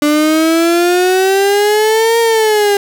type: exponential two-way sweep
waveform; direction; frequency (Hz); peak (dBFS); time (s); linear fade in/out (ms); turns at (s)
35% pulse; up then down; 293.7 to 464.8 to 400.6; -7; 0.02-2.77; 2; 2.19
effects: none